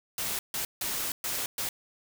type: noise bursts at uneven times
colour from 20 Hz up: white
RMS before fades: -32 dBFS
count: 5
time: 0.18-0.39 / 0.54-0.65 / 0.81-1.12 / 1.24-1.46 / 1.58-1.69 s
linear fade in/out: 2 ms
effects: none